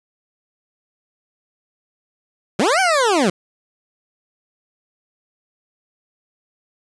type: linear two-way sweep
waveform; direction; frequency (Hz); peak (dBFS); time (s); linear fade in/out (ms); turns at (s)
20% pulse; up then down; 163.8 to 785 to 163.8; -9; 2.59-3.3; 5; 2.8
effects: resampled to 22050 Hz + 8-bit